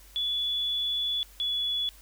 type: tone pair in turn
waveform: sine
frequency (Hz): 3428 / 3409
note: A7 / G#7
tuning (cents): -46 / +45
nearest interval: unison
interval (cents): 9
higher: first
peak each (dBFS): -26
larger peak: neither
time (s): 0.16-1.23 / 1.4-1.89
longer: first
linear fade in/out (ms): 0
effects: added 49 Hz sine -52 dBFS peak until 2.01 s + white hiss -55 dBFS RMS until 2.01 s